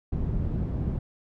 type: low-pass noise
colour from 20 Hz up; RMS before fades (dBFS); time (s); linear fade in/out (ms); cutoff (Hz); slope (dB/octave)
white; -28; 0.12-0.99; 5; 130; 12
effects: none